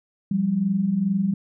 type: tone pair together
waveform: sine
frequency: 174.61 / 196.97 Hz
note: F3 / G3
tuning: 0 / +9 cents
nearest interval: major second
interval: 209 cents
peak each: -26 / -20 dBFS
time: 0.31-1.34 s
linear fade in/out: 5 ms
effects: none

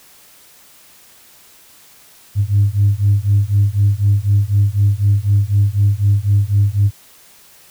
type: beating tone pair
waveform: sine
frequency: 99.4 / 103.4 Hz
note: G2 / G#2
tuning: +25 / -7 cents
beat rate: 4 Hz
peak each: -13 dBFS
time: 2.35-6.91 s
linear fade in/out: 50 ms
effects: tanh soft clip ceiling -5 dBFS + white hiss -46 dBFS RMS until 7.7 s

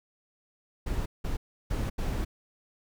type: noise bursts at uneven times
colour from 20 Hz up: brown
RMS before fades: -30 dBFS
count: 4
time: 0.86-1.06 / 1.24-1.37 / 1.7-1.9 / 1.98-2.25 s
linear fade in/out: 10 ms
effects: none

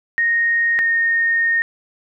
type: tone pair in turn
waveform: sine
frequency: 1860 / 1844 Hz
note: A#6 / A#6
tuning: -4 / -19 cents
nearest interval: unison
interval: 15 cents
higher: first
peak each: -14 dBFS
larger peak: neither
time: 0.18-0.79 / 0.79-1.62 s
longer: second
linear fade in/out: 0 ms
effects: none

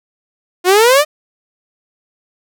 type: exponential sweep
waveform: sawtooth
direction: up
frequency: 349.2 to 622.3 Hz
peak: -3 dBFS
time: 0.64-1.05 s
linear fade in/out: 50 ms
effects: none

